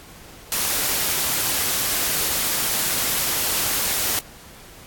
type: noise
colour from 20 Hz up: white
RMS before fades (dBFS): -22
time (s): 0.52-4.19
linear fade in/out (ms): 0
effects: pink hiss -44 dBFS RMS until 4.86 s + AAC 64 kbps